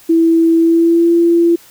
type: tone with pitch glide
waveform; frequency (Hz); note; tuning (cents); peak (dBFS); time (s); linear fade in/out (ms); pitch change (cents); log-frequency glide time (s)
sine; 329.6 to 339.3; E4 to F4; 0 to -50; -7; 0.09-1.56; 10; +50; 0.58-1.12
effects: white hiss -43 dBFS RMS until 1.7 s